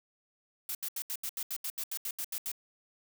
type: noise bursts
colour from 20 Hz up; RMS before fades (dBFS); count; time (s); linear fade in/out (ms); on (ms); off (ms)
blue; -36; 14; 0.69-2.517; 2; 59; 77
effects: none